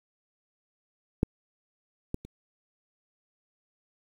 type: clicks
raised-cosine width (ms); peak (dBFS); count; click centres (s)
3; -9 / -17 / -30; 3; 1.231 / 2.144 / 2.25
effects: 8-bit